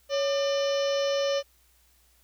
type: harmonic tone with a mistuned harmonic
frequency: 598 Hz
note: D5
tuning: 31 cents sharp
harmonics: 1 / 2 / 3 / 4 / 5 / 6 / 7 / 8 / 9 / 10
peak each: -24 / -38 / -40 / -43 / -36 / -45 / -42 / -49 / -40 / -43 dBFS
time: 0.09-1.43 s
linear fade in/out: 50 ms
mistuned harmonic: 1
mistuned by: -120 cents
effects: added 60 Hz sine -64 dBFS peak until 2.23 s + white hiss -64 dBFS RMS until 2.23 s